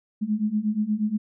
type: beating tone pair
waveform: sine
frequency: 207.7 / 216.1 Hz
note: G#3 / A3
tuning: 0 / -31 cents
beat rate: 8.4 Hz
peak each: -26 / -24 dBFS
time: 0.21-1.18 s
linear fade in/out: 20 ms
effects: none